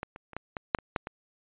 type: clicks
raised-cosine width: 0.5 ms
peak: -19 / -28 / -30 / -19 / -19 / -7 / -25 / -12 / -21 dBFS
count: 9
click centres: 0.031 / 0.161 / 0.333 / 0.366 / 0.568 / 0.748 / 0.787 / 0.962 / 1.071 s
effects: resampled to 8000 Hz

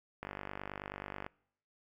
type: click train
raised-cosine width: 0.5 ms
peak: -25 dBFS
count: 52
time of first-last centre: 0.23-1.264 s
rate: 49.3 Hz
effects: noise-tail reverb RT60 0.7 s tail -25 dB re dry

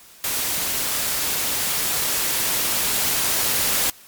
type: noise with level ramp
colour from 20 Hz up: white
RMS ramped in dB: -24 to -20 dBFS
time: 0.24-3.9 s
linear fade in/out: 2 ms
effects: white hiss -47 dBFS RMS until 4.07 s + MP3 96 kbps

